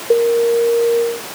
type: tone with ADSR envelope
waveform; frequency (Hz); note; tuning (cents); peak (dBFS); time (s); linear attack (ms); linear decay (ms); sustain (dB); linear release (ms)
sine; 467.6; A#4; +5; -3; 0.1-1.21; 6; 36; -8; 220
effects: pink hiss -28 dBFS RMS until 1.34 s + high-pass 300 Hz 12 dB/octave